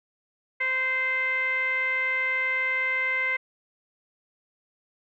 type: tone with low-pass filter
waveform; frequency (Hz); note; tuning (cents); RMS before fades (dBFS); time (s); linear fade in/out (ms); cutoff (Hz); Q
10% pulse; 519; C5; -14; -26; 0.6-3.37; 10; 2000; 9.9
effects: none